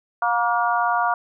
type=harmonic tone with a mistuned harmonic; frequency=237.2 Hz; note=A#3; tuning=30 cents sharp; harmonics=3 / 4 / 5 / 6; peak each=-22 / -23 / -24 / -25 dBFS; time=0.22-1.14 s; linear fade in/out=2 ms; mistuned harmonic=5; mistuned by=-35 cents; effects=none